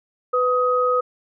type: tone pair together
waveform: sine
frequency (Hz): 499.1 / 1257.7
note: B4 / D#6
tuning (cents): +18 / +18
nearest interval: octave + major third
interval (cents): 1600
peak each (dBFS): -19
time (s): 0.33-1.01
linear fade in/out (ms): 10
effects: none